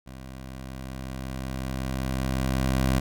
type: tone with level ramp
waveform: 15% pulse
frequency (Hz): 65.41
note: C2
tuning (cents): 0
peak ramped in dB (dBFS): -34 to -14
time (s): 0.06-3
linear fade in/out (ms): 10
effects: none